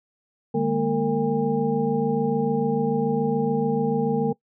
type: tone cluster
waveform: sine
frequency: 150 / 204.1 / 231 / 456.8 / 806 Hz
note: D3 / G#3 / A#3 / A#4 / G5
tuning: +37 / -30 / -16 / -35 / +48 cents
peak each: -28 / -28 / -25 / -23 / -30 dBFS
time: 0.54-4.33 s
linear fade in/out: 10 ms
effects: noise-tail reverb RT60 0.1 s tail -21 dB re dry